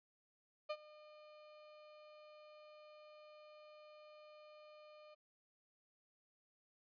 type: tone with ADSR envelope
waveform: 35% pulse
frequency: 606 Hz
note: D#5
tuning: 46 cents flat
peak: -36 dBFS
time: 0.69-5.15 s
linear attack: 15 ms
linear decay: 56 ms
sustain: -20 dB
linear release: 15 ms
effects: resampled to 11025 Hz